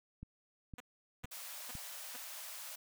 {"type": "click train", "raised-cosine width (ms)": 5, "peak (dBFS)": -34, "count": 4, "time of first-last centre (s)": [0.23, 1.753], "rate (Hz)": 1.97}
{"type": "tone bursts", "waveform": "5% pulse", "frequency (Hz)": 246.9, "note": "B3", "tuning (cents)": 0, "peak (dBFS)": -36, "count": 4, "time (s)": [0.78, 2.166], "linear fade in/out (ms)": 5, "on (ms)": 24, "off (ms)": 430}
{"type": "high-pass noise", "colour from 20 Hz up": "white", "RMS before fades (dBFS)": -47, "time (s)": [1.31, 2.76], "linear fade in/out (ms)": 10, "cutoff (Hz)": 530, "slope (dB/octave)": 96}
{"effects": []}